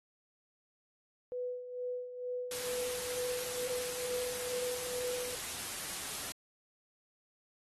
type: tone with tremolo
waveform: sine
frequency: 496.2 Hz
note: B4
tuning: 8 cents sharp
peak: -34 dBFS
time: 1.32-5.35 s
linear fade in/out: 0 ms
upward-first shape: sine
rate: 2.2 Hz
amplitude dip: 65%
type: noise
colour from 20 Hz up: white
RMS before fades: -40 dBFS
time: 2.51-6.32 s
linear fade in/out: 2 ms
effects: AAC 32 kbps